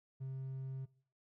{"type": "tone", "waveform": "triangle", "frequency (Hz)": 132.8, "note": "C3", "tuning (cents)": 26, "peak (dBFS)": -37, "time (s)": [0.2, 0.86], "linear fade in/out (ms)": 20, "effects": ["noise-tail reverb RT60 0.5 s tail -22 dB re dry", "tanh soft clip ceiling -34 dBFS"]}